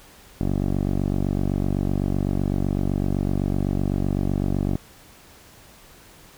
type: tone with low-pass filter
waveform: 10% pulse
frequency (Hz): 47.89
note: G1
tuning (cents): -40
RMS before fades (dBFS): -23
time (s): 0.41-4.76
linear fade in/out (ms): 0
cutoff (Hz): 470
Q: 1
effects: pink hiss -49 dBFS RMS until 6.37 s